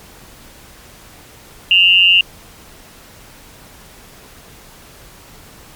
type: tone with amplitude modulation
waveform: sine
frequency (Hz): 2794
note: F7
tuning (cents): 0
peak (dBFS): -3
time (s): 1.71-2.21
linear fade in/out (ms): 2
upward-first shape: sine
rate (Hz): 184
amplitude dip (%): 80
effects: pink hiss -41 dBFS RMS until 5.75 s + MP3 96 kbps